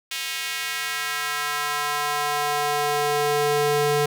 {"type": "tone with high-pass filter sweep", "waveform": "square", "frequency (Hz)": 146.83, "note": "D3", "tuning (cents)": 0, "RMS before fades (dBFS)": -24, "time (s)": [0.11, 4.06], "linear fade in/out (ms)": 5, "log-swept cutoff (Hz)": [2700, 320], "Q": 1.4, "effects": []}